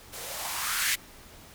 violet noise with band-pass filter sweep, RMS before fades -31 dBFS, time 0.12-0.96 s, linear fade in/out 20 ms, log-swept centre 410 to 2100 Hz, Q 3.1, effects pink hiss -50 dBFS RMS until 1.54 s

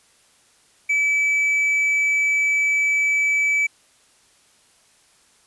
triangle tone, 2300 Hz, D7, 37 cents flat, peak -15 dBFS, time 0.89-3.67 s, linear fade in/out 10 ms, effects white hiss -57 dBFS RMS until 5.46 s + resampled to 24000 Hz

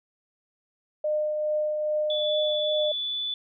sine tone with tremolo, 607 Hz, D#5, 43 cents flat, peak -22 dBFS, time 1.04-2.92 s, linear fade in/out 5 ms, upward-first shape triangle, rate 2.4 Hz, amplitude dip 35%
sine tone with pitch glide, 3455 to 3477 Hz, A7 to A7, -32 to -21 cents, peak -27 dBFS, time 2.1-3.34 s, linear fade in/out 2 ms, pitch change +11 cents, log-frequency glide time 2.85-3.22 s
effects none

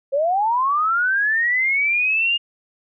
sine linear sweep, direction up, 528 to 2846 Hz, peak -16 dBFS, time 0.12-2.38 s, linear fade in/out 20 ms, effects none

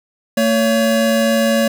square tone pair together, 225.9 / 562 Hz, A3 / C#5, +46 / +24 cents, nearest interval octave + major third, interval 1578 cents, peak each -16 dBFS, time 0.37-1.68 s, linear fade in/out 5 ms, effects none

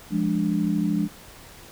sine chord, D diminished, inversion first, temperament equal, 174.61 / 207.7 / 293.7 Hz, F3 / Ab3 / D4, 0 / 0 / 0 cents, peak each -25 / -24 / -26 dBFS, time 0.1-1.09 s, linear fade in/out 50 ms, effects pink hiss -46 dBFS RMS until 1.71 s

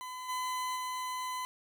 40% pulse tone with level steps, 1012 Hz, B5, 42 cents sharp, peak -39 / -32 / -34 dBFS, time 0.01-1.45 s, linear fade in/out 0 ms, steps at 0.28 / 0.75 s, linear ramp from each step 20 ms, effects none

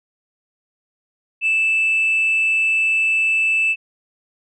sine tone with amplitude modulation, 2637 Hz, E7, in tune, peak -12 dBFS, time 1.41-3.76 s, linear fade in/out 50 ms, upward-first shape sine, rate 240 Hz, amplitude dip 30%, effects tanh soft clip ceiling -11 dBFS

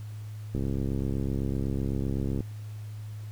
click train, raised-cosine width 3 ms, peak -18 dBFS, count 127, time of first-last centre 0.55-2.406 s, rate 67.9 Hz, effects added 106 Hz sine -36 dBFS peak until 3.31 s + pink hiss -56 dBFS RMS until 3.31 s

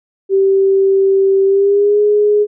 sine tone with pitch glide, 388.6 to 416.5 Hz, G4 to G#4, -15 to +5 cents, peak -8 dBFS, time 0.29-2.47 s, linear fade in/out 50 ms, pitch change +120 cents, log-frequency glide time 1.45-2 s, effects none

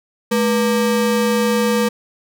square ring-modulated tone, 349.4 Hz, F4, 1 cent sharp, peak -12 dBFS, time 0.31-1.89 s, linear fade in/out 10 ms, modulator 136 Hz, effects none

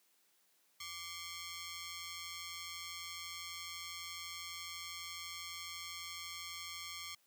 10% pulse ring-modulated tone, 1086 Hz, C#6, 36 cents flat, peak -32 dBFS, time 0.8-7.15 s, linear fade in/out 5 ms, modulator 1000 Hz, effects white hiss -73 dBFS RMS until 7.26 s + high-pass 200 Hz 12 dB/octave

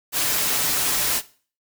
white noise with comb filter, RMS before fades -22 dBFS, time 0.12-1.22 s, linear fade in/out 50 ms, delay 6.8 ms, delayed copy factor +0.55, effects noise-tail reverb RT60 0.4 s tail -17 dB re dry

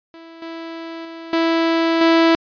sawtooth tone with level steps, 329.6 Hz, E4, in tune, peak -34 / -25 / -28 / -11 / -7 dBFS, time 0.14-2.35 s, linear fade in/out 0 ms, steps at 0.42 / 1.05 / 1.33 / 2.01 s, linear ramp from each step 2 ms, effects resampled to 11025 Hz

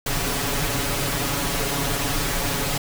pink noise with comb filter, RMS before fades -24 dBFS, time 0.06-2.78 s, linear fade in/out 5 ms, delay 7.1 ms, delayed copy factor +0.95, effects none

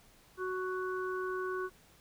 harmonic tone, 371.1 Hz, F#4, 5 cents sharp, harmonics 1 / 3 / 4, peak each -35 / -40 / -41 dBFS, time 0.37-1.7 s, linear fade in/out 50 ms, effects pink hiss -62 dBFS RMS until 2 s

